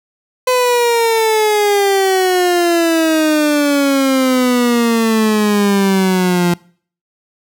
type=exponential sweep; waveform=30% pulse; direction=down; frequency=509 to 173 Hz; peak=-8 dBFS; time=0.47-6.54 s; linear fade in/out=5 ms; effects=noise-tail reverb RT60 0.5 s tail -24 dB re dry